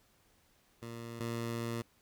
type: tone pair in turn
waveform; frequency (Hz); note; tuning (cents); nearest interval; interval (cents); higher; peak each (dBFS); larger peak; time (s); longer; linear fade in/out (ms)
15% pulse; 116.54 / 116.54; A#2 / A#2; 0 / 0; unison; 0; neither; -36 / -29; second; 0.82-1.2 / 1.2-1.82; second; 5
effects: pink hiss -69 dBFS RMS until 2.01 s